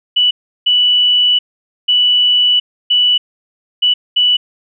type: tone bursts at uneven times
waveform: sine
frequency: 2960 Hz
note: F#7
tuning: in tune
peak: -8 dBFS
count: 6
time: 0.16-0.31 / 0.66-1.39 / 1.88-2.6 / 2.9-3.18 / 3.82-3.94 / 4.16-4.37 s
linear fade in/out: 10 ms
effects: none